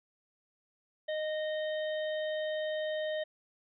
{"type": "harmonic tone", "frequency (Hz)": 618, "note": "D#5", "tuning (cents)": -12, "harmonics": [1, 3, 5, 6], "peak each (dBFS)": [-32, -42, -46, -48], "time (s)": [1.08, 3.24], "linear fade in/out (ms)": 10, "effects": []}